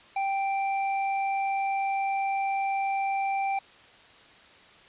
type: tone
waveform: square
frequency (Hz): 784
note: G5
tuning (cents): 0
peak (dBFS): -26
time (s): 0.16-3.59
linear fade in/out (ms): 5
effects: white hiss -53 dBFS RMS until 4.88 s + resampled to 8000 Hz